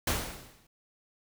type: noise with exponential decay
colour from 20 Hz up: pink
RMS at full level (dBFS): -26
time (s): 0.07-0.67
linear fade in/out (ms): 5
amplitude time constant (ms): 130
effects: none